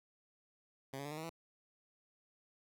10% pulse tone with pitch steps, 135.1 / 140.76 / 146.65 / 152.79 / 159.18 / 165.85 Hz, C#3 / C#3 / D3 / D#3 / D#3 / E3, -44 / +27 / -2 / -31 / +40 / +11 cents, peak -34 dBFS, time 0.93-1.296 s, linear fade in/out 5 ms, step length 61 ms, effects none

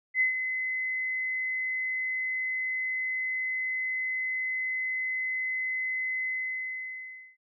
sine tone with ADSR envelope, 2037 Hz, C7, 47 cents flat, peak -20 dBFS, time 0.14-7.37 s, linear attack 66 ms, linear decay 120 ms, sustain -8 dB, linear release 1100 ms, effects none

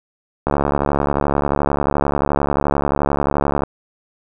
click train, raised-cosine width 1 ms, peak -3 dBFS, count 227, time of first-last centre 0.47-3.635 s, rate 71.4 Hz, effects none

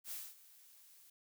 blue noise with ADSR envelope, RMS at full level -43 dBFS, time 0.04-1.1 s, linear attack 72 ms, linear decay 230 ms, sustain -19 dB, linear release 4 ms, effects none

